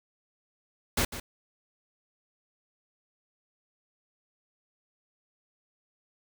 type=noise with echo; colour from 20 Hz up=pink; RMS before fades=-26 dBFS; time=0.97-1.05 s; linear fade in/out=5 ms; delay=150 ms; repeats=1; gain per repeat=-12 dB; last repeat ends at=1.2 s; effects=none